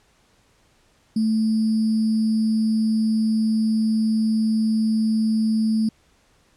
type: tone with sample-and-hold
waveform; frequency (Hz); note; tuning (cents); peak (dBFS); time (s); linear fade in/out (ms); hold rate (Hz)
sine; 220; A3; 0; -17; 1.16-5.89; 5; 4900
effects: pink hiss -60 dBFS RMS until 6.56 s + low-pass 9000 Hz 12 dB/octave